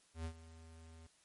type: tone with ADSR envelope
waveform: square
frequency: 81.3 Hz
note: E2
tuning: 23 cents flat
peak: -39 dBFS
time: 0.14-1.07 s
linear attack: 110 ms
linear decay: 78 ms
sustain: -16 dB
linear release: 6 ms
effects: white hiss -70 dBFS RMS until 1.24 s + MP3 48 kbps